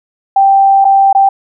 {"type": "tone with dropouts", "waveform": "sine", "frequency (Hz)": 784, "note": "G5", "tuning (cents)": 0, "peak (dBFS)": -4, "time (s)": [0.36, 1.29], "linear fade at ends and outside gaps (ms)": 5, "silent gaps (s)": [[0.845, 0.85], [1.129, 1.149]], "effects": []}